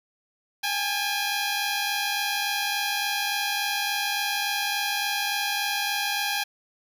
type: tone pair together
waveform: 10% pulse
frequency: 807 / 850.5 Hz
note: G#5 / G#5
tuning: -50 / +41 cents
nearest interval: minor second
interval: 91 cents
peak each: -18 / -22 dBFS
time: 0.63-6.44 s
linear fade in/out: 10 ms
effects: none